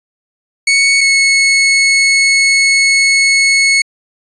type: tone pair in turn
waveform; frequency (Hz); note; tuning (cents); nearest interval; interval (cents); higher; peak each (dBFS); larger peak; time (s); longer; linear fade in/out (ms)
sawtooth; 2218 / 2194; C#7 / C#7; 0 / -18; unison; 18; first; -4; neither; 0.67-1.01 / 1.01-3.82; second; 5
effects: resampled to 22050 Hz